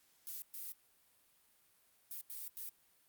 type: noise bursts at uneven times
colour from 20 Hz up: violet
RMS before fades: -45 dBFS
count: 5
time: 0.27-0.42 / 0.54-0.72 / 2.11-2.21 / 2.3-2.48 / 2.57-2.69 s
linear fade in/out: 0 ms
effects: white hiss -71 dBFS RMS until 3.08 s + Opus 48 kbps